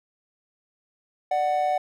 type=tone pair together; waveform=triangle; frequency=592.5 / 743 Hz; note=D5 / F#5; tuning=+15 / +7 cents; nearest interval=major third; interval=392 cents; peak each=-25 / -20 dBFS; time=1.31-1.78 s; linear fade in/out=5 ms; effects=none